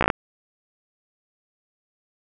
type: slowing click train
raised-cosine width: 0.5 ms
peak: -3 dBFS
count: 6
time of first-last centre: 0.01-0.102 s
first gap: 15 ms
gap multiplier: 1.1
effects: none